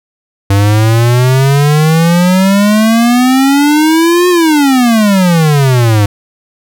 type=exponential two-way sweep; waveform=square; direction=up then down; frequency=98 to 362.3 to 100.3 Hz; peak=-6 dBFS; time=0.5-6.06 s; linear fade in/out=5 ms; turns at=4.29 s; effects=none